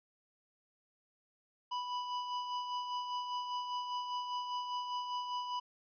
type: tone with tremolo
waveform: square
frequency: 987.8 Hz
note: B5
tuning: in tune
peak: -35 dBFS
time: 1.71-5.6 s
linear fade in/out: 10 ms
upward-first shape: sine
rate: 5 Hz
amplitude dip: 45%
effects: resampled to 11025 Hz